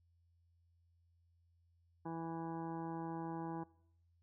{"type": "harmonic tone", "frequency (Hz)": 164.81, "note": "E3", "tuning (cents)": 0, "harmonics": [1, 2, 3, 4, 5, 6, 7, 9, 10], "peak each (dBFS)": [-46, -44, -53, -56, -48, -51, -60, -63, -66], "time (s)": [2.05, 3.64], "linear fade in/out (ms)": 10, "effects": ["noise-tail reverb RT60 0.7 s tail -22 dB re dry", "added 85 Hz sine -70 dBFS peak until 4.22 s"]}